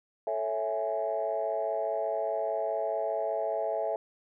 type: chord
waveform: sine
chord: A major seventh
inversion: none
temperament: equal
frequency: 440 / 554.4 / 659.3 / 830.6 Hz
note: A4 / C#5 / E5 / G#5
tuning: 0 / 0 / 0 / 0 cents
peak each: -35 / -34 / -30 / -36 dBFS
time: 0.27-3.96 s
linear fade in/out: 2 ms
effects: tanh soft clip ceiling -19 dBFS